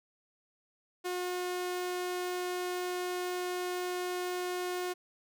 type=tone; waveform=sawtooth; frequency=360.4 Hz; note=F#4; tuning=45 cents flat; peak=-29 dBFS; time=1.04-4.94 s; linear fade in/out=20 ms; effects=none